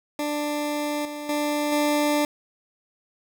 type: tone with level steps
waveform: 20% pulse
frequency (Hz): 295.4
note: D4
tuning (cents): +10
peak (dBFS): -20 / -27 / -18 / -15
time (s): 0.19-2.25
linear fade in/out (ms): 2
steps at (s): 1.05 / 1.29 / 1.72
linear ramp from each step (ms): 2
effects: none